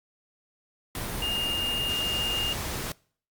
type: tone in noise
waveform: sine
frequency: 2826 Hz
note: F7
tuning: 20 cents sharp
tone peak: -27 dBFS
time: 1.22-2.53 s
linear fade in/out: 2 ms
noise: pink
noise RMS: -33 dBFS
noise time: 0.95-2.92 s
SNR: +3 dB
effects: noise-tail reverb RT60 0.5 s tail -24 dB re dry + Opus 48 kbps